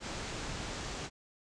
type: low-pass noise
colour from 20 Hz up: pink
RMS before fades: -40 dBFS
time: 0-1.1 s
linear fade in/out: 50 ms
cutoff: 7900 Hz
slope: 48 dB/octave
effects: none